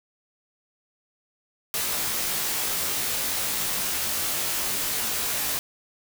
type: noise with comb filter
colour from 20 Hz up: white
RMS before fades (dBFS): -27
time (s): 1.74-5.59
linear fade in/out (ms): 0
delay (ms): 19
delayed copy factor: -1
effects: none